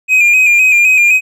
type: tone with vibrato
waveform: triangle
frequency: 2462 Hz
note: D#7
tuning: 19 cents flat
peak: -4 dBFS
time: 0.08-1.21 s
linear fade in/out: 50 ms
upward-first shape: square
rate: 3.9 Hz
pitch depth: 43 cents each way
effects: none